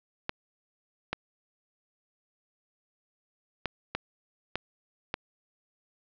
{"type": "clicks", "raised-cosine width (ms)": 0.3, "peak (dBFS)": -13, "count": 6, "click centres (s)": [0.294, 1.13, 3.657, 3.95, 4.556, 5.141], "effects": ["low-pass 5000 Hz 12 dB/octave"]}